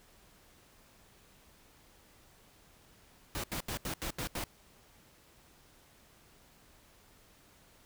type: noise bursts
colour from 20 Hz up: pink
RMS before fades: -37 dBFS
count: 7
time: 3.35-4.439 s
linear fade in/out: 0 ms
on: 87 ms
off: 80 ms
effects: pink hiss -62 dBFS RMS until 7.85 s